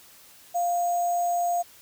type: tone with sample-and-hold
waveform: sine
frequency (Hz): 698.5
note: F5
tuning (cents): 0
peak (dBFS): -22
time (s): 0.54-1.63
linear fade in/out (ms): 20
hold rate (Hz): 7350
effects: white hiss -52 dBFS RMS until 1.81 s